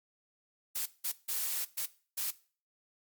blue noise bursts at uneven times, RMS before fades -34 dBFS, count 5, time 0.75-0.86 / 1.04-1.12 / 1.28-1.65 / 1.77-1.86 / 2.17-2.31 s, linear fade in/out 10 ms, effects noise-tail reverb RT60 0.4 s tail -18 dB re dry + MP3 96 kbps

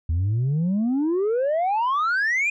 sine exponential sweep, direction up, 77.78 to 2489 Hz, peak -17 dBFS, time 0.09-2.5 s, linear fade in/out 5 ms, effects tanh soft clip ceiling -18 dBFS

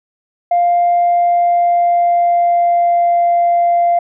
sine tone with pitch glide, 699 to 693 Hz, F5 to F5, +1 to -14 cents, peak -8 dBFS, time 0.51-3.99 s, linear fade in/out 5 ms, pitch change -15 cents, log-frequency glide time 0.9-3.19 s, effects tanh soft clip ceiling -6 dBFS

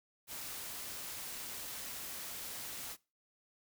white noise, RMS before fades -44 dBFS, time 0.27-2.97 s, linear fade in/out 50 ms, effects noise-tail reverb RT60 0.3 s tail -22 dB re dry

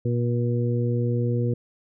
harmonic tone, 120 Hz, B2, 49 cents flat, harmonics 1 / 2 / 3 / 4, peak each -22 / -29 / -31 / -30 dBFS, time 0.05-1.54 s, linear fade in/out 5 ms, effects none

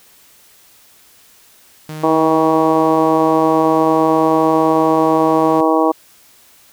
sawtooth tone, 155 Hz, D#3, 6 cents flat, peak -22 dBFS, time 1.89-5.61 s, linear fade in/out 2 ms
harmonic tone, 159.5 Hz, D#3, 43 cents sharp, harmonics 2 / 3 / 4 / 5 / 6 / 7, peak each -15 / -17 / -18 / -19 / -20 / -20 dBFS, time 2.03-5.92 s, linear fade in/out 10 ms
effects white hiss -48 dBFS RMS until 6.72 s

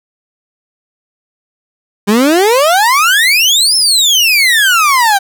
30% pulse exponential two-way sweep, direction up then down, 196 to 5350 to 764 Hz, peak -4 dBFS, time 2.07-5.19 s, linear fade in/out 20 ms, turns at 3.76 s, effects none

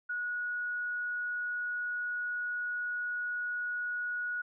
sine tone, 1458 Hz, F#6, 26 cents flat, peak -32 dBFS, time 0.09-4.42 s, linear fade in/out 10 ms, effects none

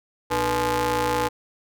sawtooth ring-modulated tone, 184.2 Hz, F#3, 7 cents flat, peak -14 dBFS, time 0.3-1.29 s, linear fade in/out 20 ms, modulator 673 Hz, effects none

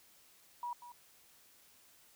sine tone with echo, 964 Hz, B5, 42 cents flat, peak -37 dBFS, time 0.63-0.73 s, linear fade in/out 2 ms, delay 190 ms, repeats 1, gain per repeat -12 dB, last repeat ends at 0.92 s, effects white hiss -64 dBFS RMS until 2.15 s

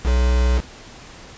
triangle tone with quantisation, 61.74 Hz, B1, in tune, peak -12 dBFS, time 0.03-0.62 s, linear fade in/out 50 ms, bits 4, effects pink hiss -41 dBFS RMS until 1.37 s + resampled to 16000 Hz

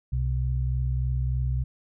sine tone pair together, 63.3 / 126.6 Hz, B1 / B2, +43 / +43 cents, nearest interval octave, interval 1200 cents, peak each -25 / -27 dBFS, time 0.12-1.64 s, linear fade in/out 10 ms, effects none

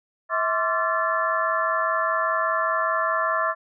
sine tone cluster, 648 / 1049 / 1154 / 1355 / 1744 Hz, E5 / C6 / D6 / E6 / A6, -30 / +4 / -31 / +47 / -16 cents, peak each -27 dBFS, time 0.29-3.55 s, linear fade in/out 50 ms, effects none

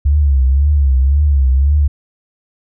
sine tone with vibrato, 69.3 Hz, C#2, in tune, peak -8 dBFS, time 0.05-1.88 s, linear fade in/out 10 ms, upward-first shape triangle, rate 1.9 Hz, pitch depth 140 cents each way, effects none

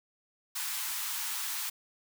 white high-pass noise, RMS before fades -35 dBFS, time 0.55-1.7 s, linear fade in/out 10 ms, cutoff 810 Hz, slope 96 dB/octave, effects none

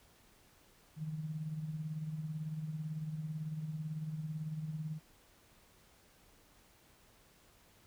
sine tone with tremolo, 155.56 Hz, D#3, in tune, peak -35 dBFS, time 0.96-5 s, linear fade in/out 50 ms, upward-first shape sine, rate 18 Hz, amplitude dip 55%, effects pink hiss -65 dBFS RMS until 7.86 s

